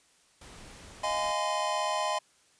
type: noise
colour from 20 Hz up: pink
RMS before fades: -49 dBFS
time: 0.41-1.32 s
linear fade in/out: 5 ms
type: chord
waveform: square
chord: F minor seventh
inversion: third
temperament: equal with one note detuned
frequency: 622.3 / 698.5 / 830.6 / 1023.2 Hz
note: Eb5 / F5 / Ab5 / C6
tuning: 0 / 0 / 0 / -39 cents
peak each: -34 / -38 / -35 / -32 dBFS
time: 1.03-2.19 s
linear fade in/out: 10 ms
effects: white hiss -64 dBFS RMS until 2.59 s + resampled to 22050 Hz